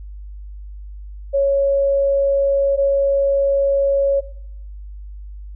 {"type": "tone pair in turn", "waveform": "sine", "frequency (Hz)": [554.4, 554.4], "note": ["C#5", "C#5"], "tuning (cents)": [0, 0], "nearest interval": "unison", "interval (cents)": 0, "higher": "neither", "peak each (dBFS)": [-13, -13], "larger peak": "neither", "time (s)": [[1.33, 2.77], [2.77, 4.21]], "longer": "neither", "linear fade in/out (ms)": 20, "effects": ["noise-tail reverb RT60 0.7 s tail -17 dB re dry", "added 50 Hz sine -31 dBFS peak until 5.55 s"]}